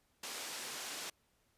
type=band-pass noise; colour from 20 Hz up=white; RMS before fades=-44 dBFS; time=0.23-1.1 s; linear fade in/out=5 ms; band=230 to 7400 Hz; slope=12 dB/octave; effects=pink hiss -75 dBFS RMS until 1.57 s + resampled to 32000 Hz